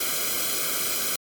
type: noise with comb filter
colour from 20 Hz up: white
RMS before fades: -26 dBFS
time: 0-1.16 s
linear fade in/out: 5 ms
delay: 1.1 ms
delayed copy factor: -1
effects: MP3 96 kbps